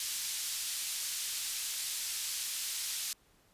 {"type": "band-pass noise", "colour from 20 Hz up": "pink", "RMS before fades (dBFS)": -37, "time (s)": [0, 3.13], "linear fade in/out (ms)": 2, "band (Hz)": [4100, 13000], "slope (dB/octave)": 12, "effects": ["pink hiss -67 dBFS RMS until 3.53 s", "resampled to 32000 Hz"]}